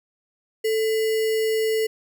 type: tone with sample-and-hold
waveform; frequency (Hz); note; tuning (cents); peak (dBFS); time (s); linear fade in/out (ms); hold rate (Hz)
sine; 440; A4; 0; -19; 0.64-1.87; 10; 2450
effects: none